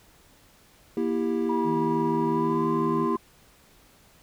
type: chord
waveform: triangle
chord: E diminished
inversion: second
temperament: just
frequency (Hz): 237.3 / 329.6 / 395.6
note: Bb3 / E4 / G4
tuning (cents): +31 / 0 / +16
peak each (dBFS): -26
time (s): 0.97-3.16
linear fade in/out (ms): 2
type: tone with pitch glide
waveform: sine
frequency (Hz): 967 to 1036.4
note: B5 to C6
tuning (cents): -37 to -17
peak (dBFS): -28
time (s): 1.49-3.17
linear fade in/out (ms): 5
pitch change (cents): +120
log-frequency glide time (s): 2.26-2.71
type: tone with vibrato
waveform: sine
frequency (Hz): 161.1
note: E3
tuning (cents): -39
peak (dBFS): -31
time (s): 1.63-3.08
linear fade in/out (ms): 50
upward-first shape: sine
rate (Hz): 20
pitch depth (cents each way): 50
effects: pink hiss -57 dBFS RMS until 4.22 s